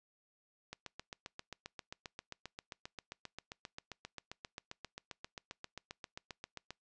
click train, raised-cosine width 0.2 ms, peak -27 dBFS, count 46, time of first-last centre 0.73-6.706 s, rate 7.53 Hz, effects noise-tail reverb RT60 0.2 s tail -26 dB re dry + resampled to 22050 Hz

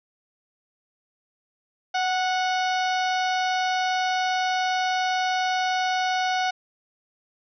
harmonic tone with a mistuned harmonic, 735 Hz, F#5, 12 cents flat, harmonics 1 / 2 / 3 / 4 / 5 / 6 / 7 / 8, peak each -23 / -29 / -33 / -35 / -37 / -39 / -40 / -41 dBFS, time 1.94-6.51 s, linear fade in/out 10 ms, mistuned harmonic 1, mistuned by +18 cents, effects none

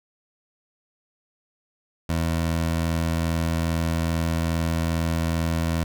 20% pulse tone, 82.41 Hz, E2, in tune, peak -17 dBFS, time 2.09-5.84 s, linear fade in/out 5 ms, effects none

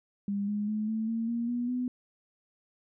sine tone with pitch steps, 201.2 / 207.5 / 213.9 / 220.6 / 227.4 / 234.5 / 241.8 / 249.3 Hz, G3 / G#3 / A3 / A3 / A#3 / A#3 / B3 / B3, +45 / -1 / -49 / +5 / -43 / +11 / -36 / +16 cents, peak -28 dBFS, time 0.28-1.88 s, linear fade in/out 2 ms, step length 200 ms, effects none

